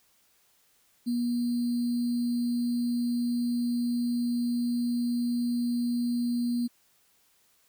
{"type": "tone with sample-and-hold", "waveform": "sine", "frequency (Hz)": 240.5, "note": "B3", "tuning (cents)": -46, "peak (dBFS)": -25, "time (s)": [1.06, 6.68], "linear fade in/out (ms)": 20, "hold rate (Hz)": 4410, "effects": ["white hiss -66 dBFS RMS until 7.68 s"]}